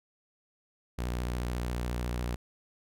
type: tone with vibrato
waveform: sawtooth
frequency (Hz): 60.5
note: B1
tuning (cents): -35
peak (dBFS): -27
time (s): 0.98-2.36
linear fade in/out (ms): 10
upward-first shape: sine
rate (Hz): 14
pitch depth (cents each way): 75
effects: none